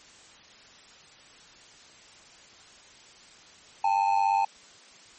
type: ring-modulated tone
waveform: triangle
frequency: 847 Hz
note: G#5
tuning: 34 cents sharp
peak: -16 dBFS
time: 3.84-4.45 s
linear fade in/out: 5 ms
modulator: 48.5 Hz
effects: white hiss -52 dBFS RMS until 5.18 s + MP3 32 kbps